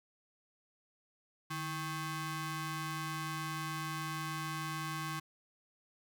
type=ring-modulated tone; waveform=sawtooth; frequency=473.4 Hz; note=A#4; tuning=27 cents sharp; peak=-30 dBFS; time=1.5-5.2 s; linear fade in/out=10 ms; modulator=625 Hz; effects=none